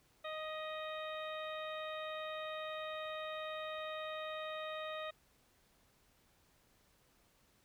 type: harmonic tone with a mistuned harmonic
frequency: 622.3 Hz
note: D#5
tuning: in tune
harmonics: 1 / 2 / 3 / 4 / 5 / 6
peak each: -43 / -46 / -50 / -52 / -56 / -51 dBFS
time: 0.24-5.11 s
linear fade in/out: 10 ms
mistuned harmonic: 3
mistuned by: +22 cents
effects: pink hiss -71 dBFS RMS until 7.64 s